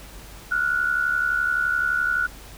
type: tone pair together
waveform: sine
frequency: 1396.9 / 1468.6 Hz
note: F6 / F#6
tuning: 0 / -13 cents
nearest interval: minor second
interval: 87 cents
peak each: -25 / -21 dBFS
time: 0.51-2.27 s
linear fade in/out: 10 ms
effects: added 50 Hz sine -44 dBFS peak until 2.57 s + pink hiss -44 dBFS RMS until 2.57 s